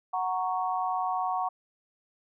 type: chord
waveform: sine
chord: F# major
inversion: none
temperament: equal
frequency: 740 / 932.3 / 1108.7 Hz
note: F#5 / A#5 / C#6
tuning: 0 / 0 / 0 cents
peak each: -29 / -33 / -32 dBFS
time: 0.13-1.49 s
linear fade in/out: 10 ms
effects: none